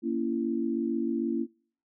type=chord; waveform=sine; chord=A# diminished; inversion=none; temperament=just; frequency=233.1 / 279.7 / 335.6 Hz; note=A#3 / C#4 / E4; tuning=0 / +16 / +31 cents; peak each=-30 / -32 / -30 dBFS; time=0.02-1.47 s; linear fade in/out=50 ms; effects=noise-tail reverb RT60 0.5 s tail -25 dB re dry